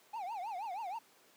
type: tone with vibrato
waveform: triangle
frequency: 809 Hz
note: G#5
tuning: 46 cents flat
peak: -36 dBFS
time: 0.13-0.99 s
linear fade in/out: 10 ms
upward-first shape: triangle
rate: 6.3 Hz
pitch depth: 280 cents each way
effects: pink hiss -64 dBFS RMS until 1.36 s + high-pass 300 Hz 12 dB/octave